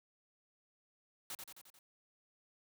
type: noise with echo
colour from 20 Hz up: white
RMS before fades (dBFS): -44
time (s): 1.3-1.35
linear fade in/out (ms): 2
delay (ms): 88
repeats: 5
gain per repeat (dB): -4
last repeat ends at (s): 1.79
effects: high-pass 100 Hz 12 dB/octave